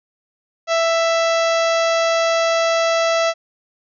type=harmonic tone with a mistuned harmonic; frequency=662 Hz; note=E5; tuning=7 cents sharp; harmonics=1 / 2 / 3 / 4 / 5 / 6 / 7 / 8 / 9 / 10; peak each=-16 / -22 / -26 / -28 / -30 / -32 / -33 / -34 / -35 / -36 dBFS; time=0.67-3.34 s; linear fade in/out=50 ms; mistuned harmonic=9; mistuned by=-28 cents; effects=none